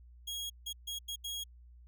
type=tone bursts at uneven times; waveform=sawtooth; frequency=3297 Hz; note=G#7; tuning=13 cents flat; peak=-34 dBFS; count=5; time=0.27-0.5 / 0.66-0.73 / 0.87-0.99 / 1.08-1.16 / 1.24-1.44 s; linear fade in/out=10 ms; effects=added 60 Hz sine -53 dBFS peak until 1.87 s